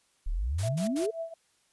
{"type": "exponential sweep", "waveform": "sine", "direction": "up", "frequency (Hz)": [31.57, 468.6], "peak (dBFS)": -27, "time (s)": [0.26, 1.11], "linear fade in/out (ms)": 10}
{"type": "noise bursts", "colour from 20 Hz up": "white", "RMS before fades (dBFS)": -40, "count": 3, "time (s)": [0.58, 1.066], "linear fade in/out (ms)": 10, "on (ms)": 110, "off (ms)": 78}
{"type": "tone with tremolo", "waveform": "sine", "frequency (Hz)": 659.3, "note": "E5", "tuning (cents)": 0, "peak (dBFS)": -30, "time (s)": [0.63, 1.34], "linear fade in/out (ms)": 5, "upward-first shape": "triangle", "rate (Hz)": 5.6, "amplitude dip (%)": 90}
{"effects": ["white hiss -69 dBFS RMS until 1.72 s", "resampled to 24000 Hz"]}